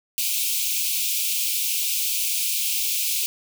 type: high-pass noise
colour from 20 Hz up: white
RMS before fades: -24 dBFS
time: 0.18-3.26 s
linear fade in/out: 0 ms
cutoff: 2300 Hz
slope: 96 dB/octave
effects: none